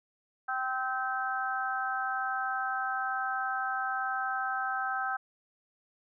harmonic tone, 258.9 Hz, C4, 18 cents flat, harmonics 3 / 4 / 5 / 6, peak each -34 / -45 / -34 / -34 dBFS, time 0.48-5.17 s, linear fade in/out 10 ms, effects none

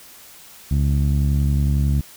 15% pulse tone with low-pass filter, 71 Hz, C#2, 42 cents sharp, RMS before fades -18 dBFS, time 0.71-2.01 s, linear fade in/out 5 ms, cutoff 140 Hz, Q 0.88, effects white hiss -44 dBFS RMS until 2.16 s

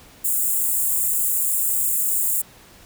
white high-pass noise, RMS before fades -21 dBFS, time 0.24-2.42 s, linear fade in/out 10 ms, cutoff 7100 Hz, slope 96 dB/octave, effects pink hiss -48 dBFS RMS until 2.85 s

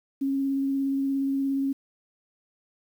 sine tone with vibrato, 273.2 Hz, C#4, 25 cents flat, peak -23 dBFS, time 0.21-1.73 s, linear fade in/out 10 ms, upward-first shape sine, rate 17 Hz, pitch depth 12 cents each way, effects 9-bit

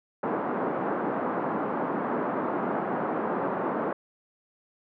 pink band-pass noise, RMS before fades -29 dBFS, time 0.23-3.93 s, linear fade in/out 5 ms, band 210 to 1300 Hz, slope 24 dB/octave, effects none

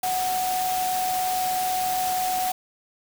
sine tone in noise, 740 Hz, F#5, in tune, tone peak -23 dBFS, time 0.03-2.52 s, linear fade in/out 5 ms, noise white, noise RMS -31 dBFS, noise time 0.03-2.52 s, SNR +5 dB, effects none

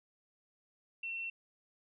sine tone, 2707 Hz, E7, 45 cents sharp, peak -37 dBFS, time 1.03-1.3 s, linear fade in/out 5 ms, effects none

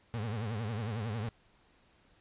35% pulse tone with vibrato, 110 Hz, A2, in tune, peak -32 dBFS, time 0.14-1.29 s, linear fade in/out 0 ms, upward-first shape triangle, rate 11 Hz, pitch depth 180 cents each way, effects pink hiss -66 dBFS RMS until 2.2 s + resampled to 8000 Hz

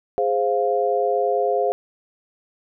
sine chord, F minor, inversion first, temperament equal with one note detuned, 414.1 / 523.3 / 698.5 Hz, Ab4 / C5 / F5, -5 / 0 / 0 cents, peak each -22 dBFS, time 0.18-1.72 s, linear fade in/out 0 ms, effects none

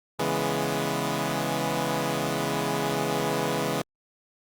10% pulse chord, C# minor seventh, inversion none, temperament equal, 138.59 / 164.81 / 207.7 / 246.9 Hz, C#3 / E3 / G#3 / B3, 0 / 0 / 0 / 0 cents, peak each -22 / -22 / -23 / -25 dBFS, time 0.19-3.82 s, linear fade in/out 5 ms, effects Opus 48 kbps

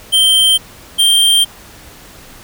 square tone pair in turn, 3133 / 3169 Hz, G7 / G7, -2 / +18 cents, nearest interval unison, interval 20 cents, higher second, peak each -8 dBFS, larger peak neither, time 0.12-0.58 / 0.98-1.45 s, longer second, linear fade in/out 20 ms, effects pink hiss -38 dBFS RMS until 2.43 s

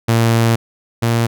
sawtooth tone pair in turn, 115 / 116.34 Hz, A#2 / A#2, -23 / -3 cents, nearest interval unison, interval 20 cents, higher second, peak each -7 / -9 dBFS, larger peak first, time 0.08-0.56 / 1.02-1.27 s, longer first, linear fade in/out 10 ms, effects none

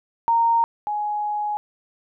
sine tone pair in turn, 925 / 836.3 Hz, A#5 / G#5, -14 / +12 cents, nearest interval major second, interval 174 cents, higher first, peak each -15 / -22 dBFS, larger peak first, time 0.28-0.64 / 0.87-1.57 s, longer second, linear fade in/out 0 ms, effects none

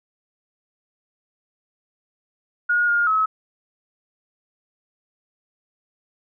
sine tone with pitch steps, 1438 / 1417 / 1287 Hz, F#6 / F6 / E6, -50 / +25 / -42 cents, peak -16 dBFS, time 2.69-3.26 s, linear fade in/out 10 ms, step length 190 ms, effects none

